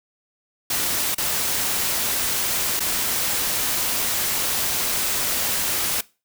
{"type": "noise with dropouts", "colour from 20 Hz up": "white", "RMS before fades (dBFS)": -23, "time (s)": [0.7, 6.01], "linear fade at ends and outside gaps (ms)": 5, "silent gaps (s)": [[1.147, 1.18], [2.795, 2.803]], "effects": ["noise-tail reverb RT60 0.3 s tail -21 dB re dry"]}